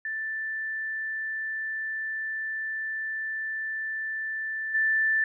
sine tone with level steps, 1765 Hz, A6, 5 cents sharp, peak -29 / -21 dBFS, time 0.05-5.24 s, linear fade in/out 2 ms, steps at 4.74 s, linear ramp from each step 10 ms, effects none

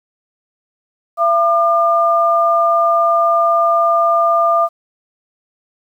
sine tone pair together, 675 / 1202.7 Hz, E5 / D6, +41 / +41 cents, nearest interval minor seventh, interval 1000 cents, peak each -13 dBFS, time 1.17-4.69 s, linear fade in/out 50 ms, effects 8-bit

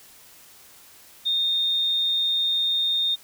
sine tone, 3663 Hz, A#7, 31 cents flat, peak -20 dBFS, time 1.25-3.16 s, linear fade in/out 20 ms, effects white hiss -50 dBFS RMS until 3.23 s

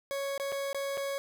40% pulse tone with dropouts, 554.4 Hz, C#5, in tune, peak -31 dBFS, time 0.11-1.18 s, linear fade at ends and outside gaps 0 ms, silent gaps 0.378-0.398 / 0.52-0.524 / 0.73-0.746 / 0.972-0.976 s, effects none

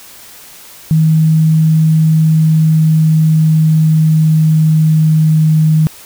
sine tone with pitch glide, 158.3 to 156.48 Hz, D#3 to D#3, +30 to +10 cents, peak -6 dBFS, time 0.91-5.87 s, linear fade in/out 0 ms, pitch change -20 cents, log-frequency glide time 2.22-5.63 s, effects white hiss -36 dBFS RMS until 6.05 s

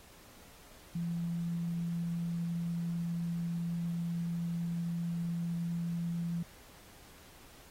sine tone, 170 Hz, F3, 46 cents flat, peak -32 dBFS, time 0.95-6.43 s, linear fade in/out 5 ms, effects pink hiss -57 dBFS RMS until 7.7 s + AAC 48 kbps

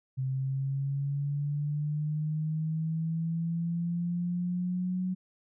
sine linear sweep, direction up, 130.81 to 185 Hz, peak -28 dBFS, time 0.17-5.15 s, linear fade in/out 20 ms, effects none

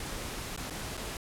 pink noise with dropouts, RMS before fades -38 dBFS, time 0-1.17 s, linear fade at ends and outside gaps 2 ms, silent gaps 0.564-0.575 / 0.7-0.706 / 0.97-0.975 s, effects low-pass 12000 Hz 12 dB/octave

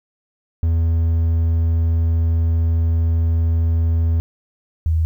triangle / sine tone pair in turn, 82.41 / 80.62 Hz, E2 / E2, 0 / -38 cents, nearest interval unison, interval 38 cents, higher first, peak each -12 / -14 dBFS, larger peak first, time 0.63-4.2 / 4.86-5.05 s, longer first, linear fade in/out 0 ms, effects 9-bit

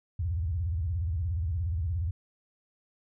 sine tone with vibrato, 83.1 Hz, E2, 15 cents sharp, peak -27 dBFS, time 0.19-2.11 s, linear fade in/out 5 ms, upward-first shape square, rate 17 Hz, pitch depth 210 cents each way, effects none

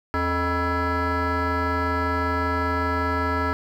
sine tone with frequency modulation, 622.3 Hz, D#5, in tune, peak -18 dBFS, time 0.14-3.53 s, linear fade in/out 0 ms, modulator 352 Hz, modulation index 2.9, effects tanh soft clip ceiling -20 dBFS + 9-bit

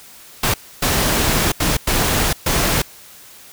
pink noise bursts at uneven times, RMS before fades -17 dBFS, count 5, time 0.43-0.54 / 0.82-1.52 / 1.6-1.77 / 1.87-2.33 / 2.46-2.82 s, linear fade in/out 5 ms, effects white hiss -42 dBFS RMS until 3.52 s

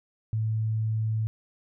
sine tone, 110 Hz, A2, in tune, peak -24 dBFS, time 0.33-1.27 s, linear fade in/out 0 ms, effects none

